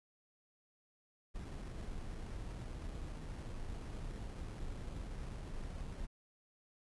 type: noise with sample-and-hold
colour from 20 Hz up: brown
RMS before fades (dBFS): -44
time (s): 1.34-6.07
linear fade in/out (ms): 20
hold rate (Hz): 3675
effects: resampled to 24000 Hz